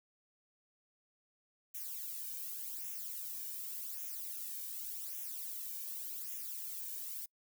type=noise with flanger; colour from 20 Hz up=violet; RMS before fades=-43 dBFS; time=1.74-7.26 s; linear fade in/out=10 ms; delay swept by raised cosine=0.22 to 1.52 ms; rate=0.87 Hz; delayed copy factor=-0.75; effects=noise-tail reverb RT60 0.1 s tail -26 dB re dry